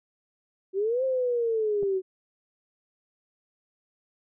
sine linear two-way sweep, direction up then down, 370 to 531 to 370 Hz, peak -23 dBFS, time 0.73-2.02 s, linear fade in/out 50 ms, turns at 1.04 s
clicks, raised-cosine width 2 ms, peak -28 dBFS, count 2, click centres 1.827 / 1.833 s
effects none

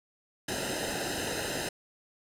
pink noise with comb filter, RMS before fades -33 dBFS, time 0.48-1.69 s, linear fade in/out 5 ms, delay 0.88 ms, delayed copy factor -0.9, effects low-pass 11000 Hz 12 dB/octave

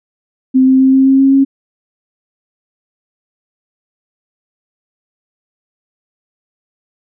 sine tone with pitch steps, 260.4 / 262.4 / 264.3 / 266.3 / 268.3 / 270.4 / 272.4 Hz, C4 / C4 / C4 / C4 / C4 / C#4 / C#4, -8 / +5 / +18 / +31 / +44 / -43 / -30 cents, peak -5 dBFS, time 0.54-1.45 s, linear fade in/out 20 ms, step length 130 ms, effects none

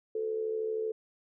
sine tone with amplitude modulation, 438.9 Hz, A4, 4 cents flat, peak -27 dBFS, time 0.15-0.92 s, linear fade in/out 5 ms, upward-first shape sine, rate 73 Hz, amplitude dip 60%, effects none

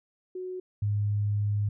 sine tone pair in turn, 368.2 / 103.32 Hz, F#4 / G#2, -8 / -8 cents, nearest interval octave + minor seventh, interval 2200 cents, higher first, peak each -33 / -24 dBFS, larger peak second, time 0.35-0.6 / 0.82-1.69 s, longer second, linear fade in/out 5 ms, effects none

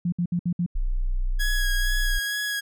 sine tone bursts, 174.4 Hz, F3, 2 cents flat, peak -21 dBFS, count 5, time 0.05-0.663 s, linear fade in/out 5 ms, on 73 ms, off 62 ms
sine tone, 30.87 Hz, B0, in tune, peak -21 dBFS, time 0.75-2.19 s, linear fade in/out 10 ms
sawtooth tone with vibrato, 1661.2 Hz, G#6, in tune, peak -22 dBFS, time 1.39-2.61 s, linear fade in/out 20 ms, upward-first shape sine, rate 2.2 Hz, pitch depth 17 cents each way
effects none

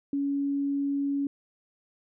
sine tone, 280.7 Hz, C#4, 22 cents sharp, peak -25 dBFS, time 0.13-1.27 s, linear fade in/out 2 ms, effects none

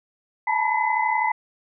sine tone cluster, 861 / 893 / 969 / 2027 Hz, A5 / A5 / B5 / B6, -38 / +25 / -33 / +45 cents, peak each -25 dBFS, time 0.47-1.32 s, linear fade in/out 5 ms, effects none

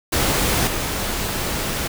pink noise with level steps, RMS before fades -19 / -24 dBFS, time 0.12-1.88 s, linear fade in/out 10 ms, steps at 0.67 s, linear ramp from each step 5 ms, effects none

